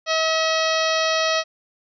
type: harmonic tone with a mistuned harmonic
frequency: 641 Hz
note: E5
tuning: 49 cents flat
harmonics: 1 / 2 / 3 / 4 / 5 / 6 / 7 / 8 / 9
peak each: -22 / -25 / -27 / -28 / -29 / -30 / -30 / -31 / -32 dBFS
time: 0.06-1.44 s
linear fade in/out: 50 ms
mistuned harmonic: 7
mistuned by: -30 cents
effects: none